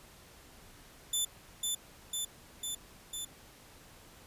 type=tone with echo; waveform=15% pulse; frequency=3520 Hz; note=A7; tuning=in tune; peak=-22 dBFS; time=1.13-1.25 s; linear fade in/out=5 ms; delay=500 ms; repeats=4; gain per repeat=-2 dB; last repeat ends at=3.25 s; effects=pink hiss -56 dBFS RMS until 4.26 s + resampled to 32000 Hz